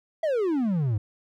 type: exponential sweep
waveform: triangle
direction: down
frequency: 669 to 98.6 Hz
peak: -20 dBFS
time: 0.23-0.98 s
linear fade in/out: 5 ms
effects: none